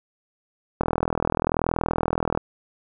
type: click train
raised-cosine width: 1 ms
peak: -7 dBFS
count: 65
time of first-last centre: 0.81-2.375 s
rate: 40.9 Hz
effects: none